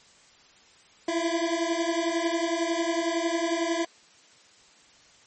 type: beating tone pair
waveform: 25% pulse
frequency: 329.6 / 340.6 Hz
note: E4 / F4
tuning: 0 / -43 cents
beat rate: 11 Hz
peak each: -24 dBFS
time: 1.08-3.85 s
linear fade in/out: 5 ms
effects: white hiss -56 dBFS RMS until 5.26 s + MP3 32 kbps